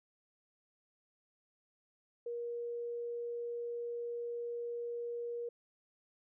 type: tone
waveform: sine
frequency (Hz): 474.2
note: A#4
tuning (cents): +30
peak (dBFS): -37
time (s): 2.26-5.49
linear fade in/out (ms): 5
effects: none